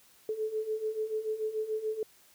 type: beating tone pair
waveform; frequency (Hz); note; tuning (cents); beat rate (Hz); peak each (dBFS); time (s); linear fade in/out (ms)
sine; 430 / 436.9; A4 / A4; -40 / -12; 6.9; -36 / -32; 0.29-2.03; 2
effects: white hiss -61 dBFS RMS until 2.34 s